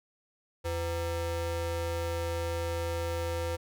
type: ring-modulated tone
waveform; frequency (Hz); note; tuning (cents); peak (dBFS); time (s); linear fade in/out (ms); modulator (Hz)
square; 211.1; G#3; +29; -28; 0.64-3.57; 20; 295
effects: none